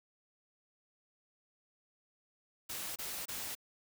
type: noise bursts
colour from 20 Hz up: white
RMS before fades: -41 dBFS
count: 3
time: 2.69-3.552 s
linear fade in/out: 10 ms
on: 270 ms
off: 26 ms
effects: none